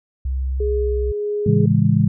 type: tone with pitch glide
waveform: sine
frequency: 65.41 to 63.62 Hz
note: C2 to C2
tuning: 0 to -48 cents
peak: -19 dBFS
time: 0.25-1.12 s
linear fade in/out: 5 ms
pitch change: -48 cents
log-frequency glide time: 0.68-0.95 s
type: tone with tremolo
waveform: sine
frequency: 415.3 Hz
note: G#4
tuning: in tune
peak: -19 dBFS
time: 0.6-1.66 s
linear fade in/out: 5 ms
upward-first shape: sine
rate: 1.6 Hz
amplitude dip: 25%
type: chord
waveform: sine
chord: A major seventh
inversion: none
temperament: just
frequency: 110 / 137.5 / 165 / 206.2 Hz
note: A2 / C#3 / E3 / G#3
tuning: 0 / -14 / +2 / -12 cents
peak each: -18 dBFS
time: 1.46-2.08 s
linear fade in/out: 5 ms
effects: none